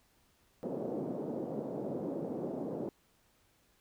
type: band-pass noise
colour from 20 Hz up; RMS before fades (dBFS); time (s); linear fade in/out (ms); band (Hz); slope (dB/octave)
white; -38; 0.63-2.89; 0; 160 to 520; 24
effects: pink hiss -70 dBFS RMS until 3.8 s